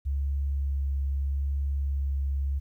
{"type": "tone with vibrato", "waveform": "sine", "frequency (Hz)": 69.3, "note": "C#2", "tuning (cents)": 0, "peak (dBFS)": -25, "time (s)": [0.05, 2.6], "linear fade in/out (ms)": 20, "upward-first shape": "sine", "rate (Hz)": 0.8, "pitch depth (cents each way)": 11, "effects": ["11-bit"]}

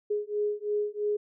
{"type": "beating tone pair", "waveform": "sine", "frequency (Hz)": [415.3, 418.3], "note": ["G#4", "G#4"], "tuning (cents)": [0, 12], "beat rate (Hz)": 3, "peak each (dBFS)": -30, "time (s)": [0.1, 1.17], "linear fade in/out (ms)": 10, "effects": []}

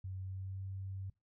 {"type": "tone with pitch glide", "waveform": "sine", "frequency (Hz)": [94.3, 96.11], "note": ["F#2", "G2"], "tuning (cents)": [33, -34], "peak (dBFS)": -40, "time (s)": [0.04, 1.1], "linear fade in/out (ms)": 5, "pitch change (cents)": 33, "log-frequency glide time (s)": [0.19, 0.63], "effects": ["noise-tail reverb RT60 0.2 s tail -21 dB re dry"]}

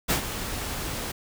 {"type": "noise with ADSR envelope", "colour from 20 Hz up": "pink", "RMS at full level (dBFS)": -21, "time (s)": [0.08, 1.12], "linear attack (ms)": 26, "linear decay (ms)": 100, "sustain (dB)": -11, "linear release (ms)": 9, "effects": []}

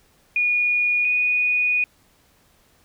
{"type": "tone pair in turn", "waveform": "sine", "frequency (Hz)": [2446, 2470], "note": ["D#7", "D#7"], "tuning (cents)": [-30, -13], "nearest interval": "unison", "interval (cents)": 17, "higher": "second", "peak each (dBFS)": -17, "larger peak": "neither", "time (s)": [[0.36, 1.05], [1.05, 1.84]], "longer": "second", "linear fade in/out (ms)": 2, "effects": ["pink hiss -59 dBFS RMS until 2.84 s"]}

